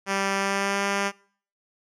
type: tone with pitch glide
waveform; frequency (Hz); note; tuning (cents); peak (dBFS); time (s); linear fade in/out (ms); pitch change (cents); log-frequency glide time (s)
5% pulse; 196 to 199.2; G3 to G3; 0 to +28; -12; 0.06-1.12; 50; +28; 0.36-0.83
effects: noise-tail reverb RT60 0.5 s tail -23 dB re dry + low-pass 8000 Hz 12 dB/octave